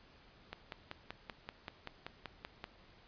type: click train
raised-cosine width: 0.3 ms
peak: -26 dBFS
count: 12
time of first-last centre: 0.53-2.641 s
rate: 5.21 Hz
effects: pink hiss -62 dBFS RMS until 3.07 s + resampled to 11025 Hz